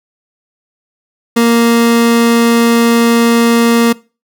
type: tone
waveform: 30% pulse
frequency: 233.1 Hz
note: A#3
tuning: in tune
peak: -4 dBFS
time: 1.36-3.93 s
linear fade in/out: 10 ms
effects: noise-tail reverb RT60 0.3 s tail -21 dB re dry